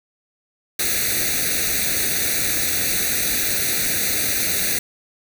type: noise with comb filter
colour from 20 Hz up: white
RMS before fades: -21 dBFS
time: 0.79-4.79 s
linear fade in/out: 5 ms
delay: 0.48 ms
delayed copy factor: +1
effects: none